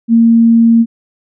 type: tone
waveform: sine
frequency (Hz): 230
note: A#3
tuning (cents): -23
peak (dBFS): -4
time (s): 0.08-0.86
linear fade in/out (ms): 50
effects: none